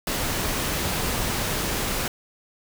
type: noise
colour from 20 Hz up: pink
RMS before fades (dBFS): -26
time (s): 0.07-2.08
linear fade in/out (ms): 2
effects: none